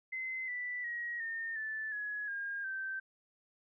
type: tone with pitch steps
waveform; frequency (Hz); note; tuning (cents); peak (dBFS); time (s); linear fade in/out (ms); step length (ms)
sine; 2055 / 1974.7 / 1897.6 / 1823.4 / 1752.2 / 1683.7 / 1617.9 / 1554.7; C7 / B6 / A#6 / A#6 / A6 / G#6 / G#6 / G6; -32 / -1 / +30 / -39 / -8 / +23 / -46 / -15; -36; 0.12-3; 10; 360
effects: none